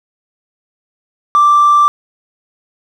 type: tone with hard clipping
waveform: sine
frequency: 1174.7 Hz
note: D6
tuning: in tune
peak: -6 dBFS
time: 1.35-1.88 s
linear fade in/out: 0 ms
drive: 1 dB
effects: none